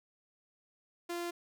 sawtooth tone, 345.7 Hz, F4, 18 cents flat, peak -32 dBFS, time 1.09-1.31 s, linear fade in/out 10 ms, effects none

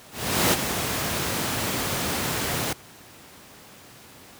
pink noise with ADSR envelope, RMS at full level -18 dBFS, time 0.11-2.73 s, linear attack 420 ms, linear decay 23 ms, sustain -8 dB, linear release 4 ms, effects pink hiss -47 dBFS RMS until 4.39 s + high-pass 100 Hz 12 dB/octave

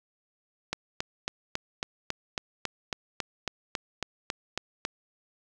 click train, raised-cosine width 0.2 ms, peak -12 dBFS, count 16, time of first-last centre 0.73-4.851 s, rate 3.64 Hz, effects none

